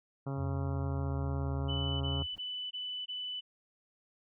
harmonic tone, 137.2 Hz, C#3, 17 cents flat, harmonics 1 / 2 / 3 / 4 / 5 / 6 / 7 / 8 / 9 / 10, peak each -35 / -41 / -45 / -47 / -49 / -51 / -52 / -53 / -54 / -55 dBFS, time 0.26-2.23 s, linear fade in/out 10 ms
sine tone with pitch glide, 89 to 78.83 Hz, F2 to D#2, +33 to +23 cents, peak -34 dBFS, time 0.36-2.27 s, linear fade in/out 50 ms, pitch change -210 cents, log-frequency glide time 0.48-1.32 s
sine tone bursts, 2991 Hz, F#7, 18 cents sharp, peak -36 dBFS, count 5, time 1.68-3.41 s, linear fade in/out 20 ms, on 330 ms, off 20 ms
brown noise with exponential growth, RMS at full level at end -47 dBFS, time 2.28-2.38 s, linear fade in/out 0 ms, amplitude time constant 21 ms
effects none

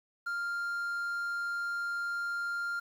triangle tone with quantisation, 1397 Hz, F6, in tune, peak -30 dBFS, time 0.26-2.8 s, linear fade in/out 10 ms, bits 10, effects none

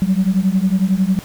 sine beating tone pair, 184.3 / 195.3 Hz, F#3 / G3, -7 / -6 cents, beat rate 11 Hz, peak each -15 dBFS, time 0.02-1.19 s, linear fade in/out 0 ms, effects tanh soft clip ceiling -6 dBFS + pink hiss -38 dBFS RMS until 1.24 s

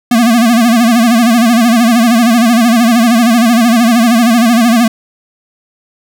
square tone with vibrato, 233.1 Hz, A#3, in tune, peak -6 dBFS, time 0.11-4.88 s, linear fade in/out 5 ms, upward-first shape sine, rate 13 Hz, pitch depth 100 cents each way, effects none

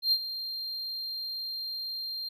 triangle tone with ADSR envelope, 4186 Hz, C8, in tune, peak -19 dBFS, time 0.02-2.29 s, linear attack 100 ms, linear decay 59 ms, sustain -13 dB, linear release 10 ms, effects none

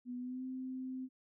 sine tone with pitch glide, 246.9 to 258.7 Hz, B3 to C4, 0 to -19 cents, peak -39 dBFS, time 0.05-1.09 s, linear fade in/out 50 ms, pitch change +81 cents, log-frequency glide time 0.17-0.44 s, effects none

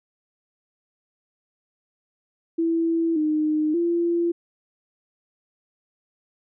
sine tone with pitch steps, 330.7 / 306.8 / 341.7 Hz, E4 / D#4 / F4, +6 / -24 / -38 cents, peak -19 dBFS, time 2.58-4.32 s, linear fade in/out 10 ms, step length 580 ms, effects none

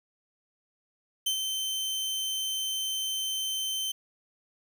sawtooth tone with ADSR envelope, 3093 Hz, G7, 24 cents flat, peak -21 dBFS, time 1.26-3.92 s, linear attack 8 ms, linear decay 89 ms, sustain -5 dB, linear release 8 ms, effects 9-bit

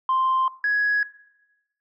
sine tone pair in turn, 1046 / 1670.5 Hz, C6 / G#6, -1 / +10 cents, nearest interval minor sixth, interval 811 cents, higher second, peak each -17 / -18 dBFS, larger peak first, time 0.09-0.48 / 0.64-1.03 s, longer neither, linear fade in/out 2 ms, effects noise-tail reverb RT60 1.0 s tail -19 dB re dry + tanh soft clip ceiling -15 dBFS

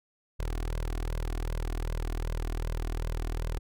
sawtooth tone with flanger, 40.07 Hz, E1, 48 cents flat, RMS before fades -32 dBFS, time 0.39-3.59 s, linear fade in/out 10 ms, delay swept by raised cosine 1.9 to 2.79 ms, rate 2.6 Hz, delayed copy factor +0.7, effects none

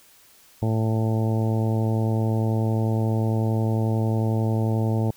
harmonic tone, 111.1 Hz, A2, 17 cents sharp, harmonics 1 / 2 / 3 / 4 / 5 / 6 / 7 / 8, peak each -21 / -27 / -31 / -33 / -35 / -37 / -38 / -39 dBFS, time 0.62-5.11 s, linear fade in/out 5 ms, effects white hiss -54 dBFS RMS until 5.16 s

